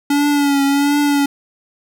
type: tone with vibrato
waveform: square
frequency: 284.1 Hz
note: C#4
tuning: 43 cents sharp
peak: -13 dBFS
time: 0.1-1.26 s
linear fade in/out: 5 ms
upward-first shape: triangle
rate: 1.4 Hz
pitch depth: 47 cents each way
effects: none